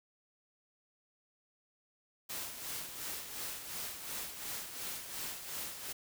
white noise with tremolo, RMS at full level -40 dBFS, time 2.29-5.93 s, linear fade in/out 10 ms, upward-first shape sine, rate 2.8 Hz, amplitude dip 55%, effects none

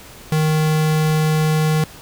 square tone, 155.56 Hz, D#3, in tune, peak -15 dBFS, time 0.32-1.84 s, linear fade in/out 2 ms, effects pink hiss -40 dBFS RMS until 2.01 s

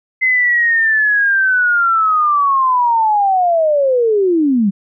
sine linear sweep, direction down, 2060 to 186.4 Hz, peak -10 dBFS, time 0.21-4.71 s, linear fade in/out 20 ms, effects none

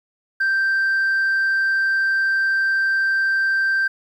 sine tone, 1568 Hz, G6, in tune, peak -14 dBFS, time 0.4-3.88 s, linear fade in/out 10 ms, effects tanh soft clip ceiling -15 dBFS + 9-bit

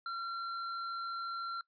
sine tone with hard clipping, 1367 Hz, F6, 37 cents flat, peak -38 dBFS, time 0.06-1.61 s, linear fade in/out 2 ms, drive 9 dB, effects noise-tail reverb RT60 0.1 s tail -22 dB re dry + resampled to 11025 Hz

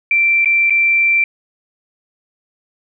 sine tone with dropouts, 2349 Hz, D7, in tune, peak -10 dBFS, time 0.11-1.24 s, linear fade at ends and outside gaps 2 ms, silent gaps 0.447-0.457 / 0.698-0.705 s, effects none

